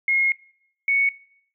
sine tone pair in turn, 2154 / 2220 Hz, C7 / C#7, +50 / +2 cents, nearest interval minor second, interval 52 cents, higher second, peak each -17 dBFS, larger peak neither, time 0.08-0.32 / 0.88-1.09 s, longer first, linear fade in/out 2 ms, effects noise-tail reverb RT60 0.7 s tail -22 dB re dry

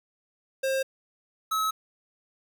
square tone pair in turn, 533 / 1289.1 Hz, C5 / E6, +32 / -39 cents, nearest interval octave + minor third, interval 1529 cents, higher second, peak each -25 dBFS, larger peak neither, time 0.63-0.83 / 1.51-1.71 s, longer neither, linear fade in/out 10 ms, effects 9-bit

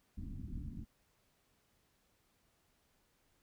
pink low-pass noise, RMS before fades -44 dBFS, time 0.17-0.85 s, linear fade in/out 10 ms, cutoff 280 Hz, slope 48 dB/octave, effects pink hiss -75 dBFS RMS until 3.42 s

